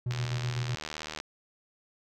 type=tone with tremolo; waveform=triangle; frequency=122.8 Hz; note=B2; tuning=9 cents flat; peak=-26 dBFS; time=0.06-0.75 s; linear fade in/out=5 ms; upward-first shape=square; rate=7.9 Hz; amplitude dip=40%
type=click train; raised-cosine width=0.2 ms; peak=-19 dBFS; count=85; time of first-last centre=0.11-1.201 s; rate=77 Hz
effects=none